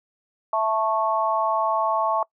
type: chord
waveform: sine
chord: A major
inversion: second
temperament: just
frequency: 660 / 880 / 1100 Hz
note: E5 / A5 / C#6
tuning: +2 / 0 / -14 cents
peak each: -24 dBFS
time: 0.53-2.23 s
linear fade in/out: 2 ms
effects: noise-tail reverb RT60 0.1 s tail -23 dB re dry